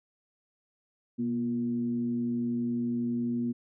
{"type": "tone with frequency modulation", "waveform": "sine", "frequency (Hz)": 239.2, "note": "A#3", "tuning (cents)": 45, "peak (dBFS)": -27, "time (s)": [1.18, 3.53], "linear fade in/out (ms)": 20, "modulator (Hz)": 112, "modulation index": 0.42, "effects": []}